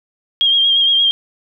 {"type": "tone with vibrato", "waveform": "sine", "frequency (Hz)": 3232, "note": "G#7", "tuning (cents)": -48, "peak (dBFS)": -10, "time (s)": [0.41, 1.11], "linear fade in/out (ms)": 0, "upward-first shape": "sine", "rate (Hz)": 8.6, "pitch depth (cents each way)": 35, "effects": []}